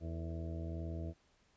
harmonic tone with a mistuned harmonic, 82 Hz, E2, 9 cents flat, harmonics 1 / 2 / 3 / 4 / 5 / 6 / 7 / 8, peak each -40 / -46 / -52 / -48 / -56 / -57 / -56 / -52 dBFS, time 0-1.14 s, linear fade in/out 50 ms, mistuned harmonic 5, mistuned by +96 cents, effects pink hiss -72 dBFS RMS until 1.56 s + resampled to 16000 Hz

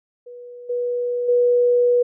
sine tone with level steps, 487.1 Hz, B4, 24 cents flat, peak -35 / -20 / -13 dBFS, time 0.26-2.03 s, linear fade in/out 10 ms, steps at 0.69 / 1.28 s, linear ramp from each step 10 ms, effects none

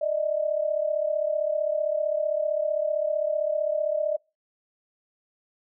sine tone pair together, 597 / 632.5 Hz, D5 / D#5, +28 / +28 cents, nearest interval minor second, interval 100 cents, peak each -25 / -27 dBFS, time 0.01-4.17 s, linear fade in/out 10 ms, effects noise-tail reverb RT60 0.3 s tail -26 dB re dry

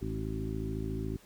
harmonic tone with a mistuned harmonic, 54 Hz, A1, 32 cents flat, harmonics 1 / 2 / 3 / 4 / 5 / 6 / 7, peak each -38 / -38 / -41 / -42 / -41 / -44 / -41 dBFS, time 0.01-1.17 s, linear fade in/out 10 ms, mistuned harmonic 6, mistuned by -20 cents, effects pink hiss -59 dBFS RMS until 1.25 s

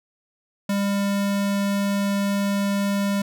square tone, 200.1 Hz, G3, 36 cents sharp, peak -21 dBFS, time 0.69-3.22 s, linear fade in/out 5 ms, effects none

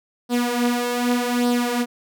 sawtooth tone with flanger, 242.9 Hz, B3, 29 cents flat, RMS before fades -21 dBFS, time 0.29-1.86 s, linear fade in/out 50 ms, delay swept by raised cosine 0.21 to 6.01 ms, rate 0.84 Hz, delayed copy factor +0.65, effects none

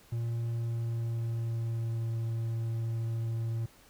triangle tone with pitch glide, 116.54 to 114.21 Hz, A#2 to A#2, 0 to -35 cents, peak -28 dBFS, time 0.12-3.66 s, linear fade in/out 5 ms, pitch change -35 cents, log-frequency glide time 0.42-2.17 s, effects pink hiss -59 dBFS RMS until 3.89 s

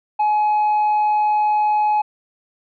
sine tone with tanh clipping, 845 Hz, G#5, 30 cents sharp, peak -15 dBFS, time 0.19-2.02 s, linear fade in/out 10 ms, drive 2 dB, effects none

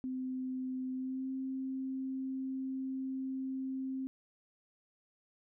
sine tone with pitch glide, 258 to 264 Hz, C4 to C4, -24 to +16 cents, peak -35 dBFS, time 0.04-4.07 s, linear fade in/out 0 ms, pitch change +40 cents, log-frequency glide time 0.93-1.31 s, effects none

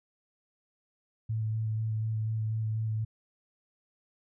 sine tone with vibrato, 110 Hz, A2, in tune, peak -28 dBFS, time 1.29-3.05 s, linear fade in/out 10 ms, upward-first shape square, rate 4.1 Hz, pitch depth 12 cents each way, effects none

